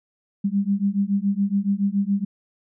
sine beating tone pair, 196 / 203.1 Hz, G3 / G#3, 0 / -38 cents, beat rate 7.1 Hz, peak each -22 dBFS, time 0.44-2.25 s, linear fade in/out 10 ms, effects none

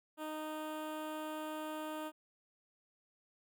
15% pulse tone with notch filter, 309.2 Hz, D#4, 11 cents flat, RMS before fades -42 dBFS, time 0.17-2.12 s, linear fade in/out 50 ms, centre 5400 Hz, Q 0.88, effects none

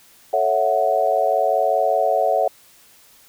sine chord, F# minor seventh, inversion first, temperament equal, 440 / 554.4 / 659.3 / 740 Hz, A4 / C#5 / E5 / F#5, 0 / 0 / 0 / 0 cents, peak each -25 / -21 / -20 / -20 dBFS, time 0.33-2.48 s, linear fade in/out 5 ms, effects white hiss -51 dBFS RMS until 3.28 s

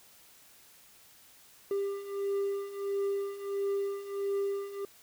triangle beating tone pair, 396.8 / 398.3 Hz, G4 / G4, +21 / +28 cents, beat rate 1.5 Hz, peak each -34 / -30 dBFS, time 1.71-4.85 s, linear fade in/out 2 ms, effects white hiss -58 dBFS RMS until 5.02 s

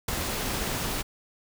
pink noise with ADSR envelope, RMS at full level -26 dBFS, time 0.08-1.03 s, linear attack 6 ms, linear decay 7 ms, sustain -4 dB, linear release 23 ms, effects none

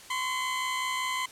20% pulse tone pair together, 1023.7 / 1089 Hz, C6 / C#6, -38 / -31 cents, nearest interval minor second, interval 107 cents, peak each -24 / -33 dBFS, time 0.1-1.26 s, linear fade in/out 5 ms, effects white hiss -49 dBFS RMS until 1.31 s + low-pass 10000 Hz 12 dB/octave

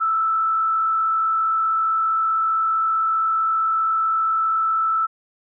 sine tone with frequency modulation, 1318.5 Hz, E6, in tune, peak -17 dBFS, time 0-5.07 s, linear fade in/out 20 ms, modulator 47.6 Hz, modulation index 0.37, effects none

